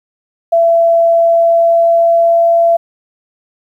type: tone with pitch glide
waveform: sine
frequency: 671 to 675.3 Hz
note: E5 to E5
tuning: +31 to +42 cents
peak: -6 dBFS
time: 0.52-2.77 s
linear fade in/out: 10 ms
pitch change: +11 cents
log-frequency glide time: 1.07-2.57 s
effects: 8-bit